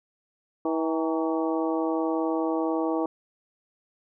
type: harmonic tone with a mistuned harmonic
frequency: 161.4 Hz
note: E3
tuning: 36 cents flat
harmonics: 2 / 3 / 4 / 5 / 6 / 7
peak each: -26 / -30 / -32 / -34 / -36 / -37 dBFS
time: 0.65-3.06 s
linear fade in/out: 2 ms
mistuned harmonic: 6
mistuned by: -92 cents
effects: none